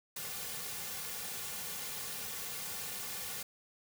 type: noise with comb filter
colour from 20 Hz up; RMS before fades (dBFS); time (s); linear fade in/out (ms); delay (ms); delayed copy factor
white; -41; 0.16-3.43; 5; 3.1; -0.8
effects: none